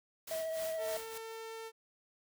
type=noise with tremolo; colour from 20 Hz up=white; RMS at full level=-44 dBFS; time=0.27-1.18 s; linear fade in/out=5 ms; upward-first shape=sine; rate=3.4 Hz; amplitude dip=75%
type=tone with vibrato; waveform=triangle; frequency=644 Hz; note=E5; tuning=41 cents flat; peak=-33 dBFS; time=0.31-0.97 s; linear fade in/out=2 ms; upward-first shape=triangle; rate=14 Hz; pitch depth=20 cents each way
type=tone; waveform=sawtooth; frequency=449.1 Hz; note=A4; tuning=35 cents sharp; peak=-39 dBFS; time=0.77-1.72 s; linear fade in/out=50 ms
effects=none